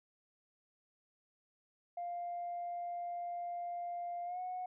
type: tone with pitch glide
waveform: sine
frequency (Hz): 699 to 732.1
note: F5 to F#5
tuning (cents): +1 to -19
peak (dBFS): -37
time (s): 1.97-4.66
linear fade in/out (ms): 5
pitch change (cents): +80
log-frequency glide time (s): 4.25-4.4
effects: tanh soft clip ceiling -34 dBFS